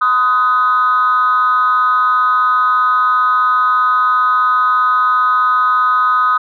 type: tone with amplitude modulation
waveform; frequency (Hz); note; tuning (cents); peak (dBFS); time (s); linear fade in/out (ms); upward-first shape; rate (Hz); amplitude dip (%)
sine; 1254; D#6; +13; -5; 0.01-6.38; 10; sine; 235; 85
effects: tanh soft clip ceiling -3 dBFS